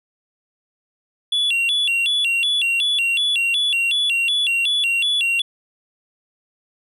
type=tone with vibrato; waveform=triangle; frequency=3070 Hz; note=G7; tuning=37 cents flat; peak=-15 dBFS; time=1.32-5.42 s; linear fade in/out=5 ms; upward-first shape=square; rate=2.7 Hz; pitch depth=190 cents each way; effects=resampled to 32000 Hz